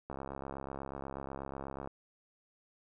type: click train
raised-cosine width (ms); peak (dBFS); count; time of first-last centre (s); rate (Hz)
1; -27; 122; 0.1-1.874; 68.2
effects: none